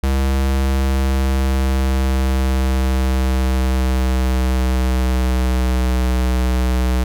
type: tone with pitch glide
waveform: square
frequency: 67 to 62.88 Hz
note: C2 to B1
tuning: +42 to +32 cents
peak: -15 dBFS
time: 0.03-7.04 s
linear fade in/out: 5 ms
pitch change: -110 cents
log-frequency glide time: 0.53-6.07 s
effects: none